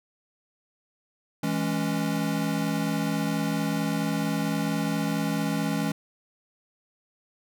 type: chord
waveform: square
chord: C# minor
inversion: first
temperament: equal with one note detuned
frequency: 163.3 / 207.7 / 277.2 Hz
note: E3 / G#3 / C#4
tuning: -16 / 0 / 0 cents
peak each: -30 / -30 / -30 dBFS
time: 1.43-5.92 s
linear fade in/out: 5 ms
effects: none